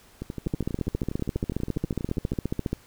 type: two click trains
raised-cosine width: 3 ms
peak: -13 / -19 dBFS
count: 34 / 27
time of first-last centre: 0.47-2.73 / 0.22-2.334 s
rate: 14.6 / 12.3 Hz
effects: pink hiss -55 dBFS RMS until 2.86 s